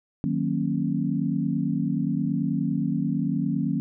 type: chord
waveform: sine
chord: D# minor seventh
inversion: none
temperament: equal with one note detuned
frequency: 155.56 / 185 / 233.1 / 274 Hz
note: D#3 / F#3 / A#3 / C#4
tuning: 0 / 0 / 0 / -20 cents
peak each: -28 dBFS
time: 0.24-3.8 s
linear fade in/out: 0 ms
effects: none